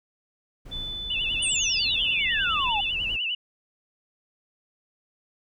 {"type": "noise with tremolo", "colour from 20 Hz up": "brown", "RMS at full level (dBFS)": -39, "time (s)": [0.65, 3.17], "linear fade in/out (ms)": 10, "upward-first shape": "sine", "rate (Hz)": 1.7, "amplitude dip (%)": 35}
{"type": "tone", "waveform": "sine", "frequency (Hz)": 3500, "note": "A7", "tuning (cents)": -10, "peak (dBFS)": -31, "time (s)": [0.71, 2.92], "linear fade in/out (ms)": 20}
{"type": "tone with vibrato", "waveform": "sine", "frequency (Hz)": 2794, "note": "F7", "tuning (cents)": 0, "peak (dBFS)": -25, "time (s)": [1.1, 3.35], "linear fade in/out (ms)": 5, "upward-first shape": "sine", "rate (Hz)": 10, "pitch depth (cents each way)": 120}
{"type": "exponential sweep", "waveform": "sine", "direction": "down", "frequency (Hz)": [9260, 781], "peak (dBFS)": -25, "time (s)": [1.42, 2.81], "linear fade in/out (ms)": 10}
{"effects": []}